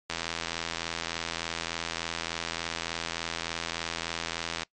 click train, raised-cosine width 0.2 ms, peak -13 dBFS, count 379, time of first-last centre 0.1-4.632 s, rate 83.4 Hz, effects noise-tail reverb RT60 0.1 s tail -23 dB re dry + MP3 48 kbps

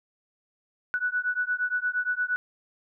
sine beating tone pair, 1475 / 1483.6 Hz, F#6 / F#6, -6 / +4 cents, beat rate 8.6 Hz, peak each -28 dBFS, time 0.94-2.36 s, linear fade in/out 0 ms, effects none

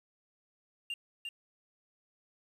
triangle tone with echo, 2794 Hz, F7, in tune, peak -33 dBFS, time 0.9-0.94 s, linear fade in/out 2 ms, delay 350 ms, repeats 1, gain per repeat -3 dB, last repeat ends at 1.29 s, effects resampled to 32000 Hz + 10-bit

